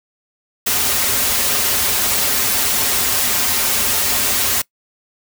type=noise with comb filter; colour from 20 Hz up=white; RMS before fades=-17 dBFS; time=0.66-4.62 s; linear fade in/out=10 ms; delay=6.1 ms; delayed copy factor=-1; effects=noise-tail reverb RT60 0.1 s tail -22 dB re dry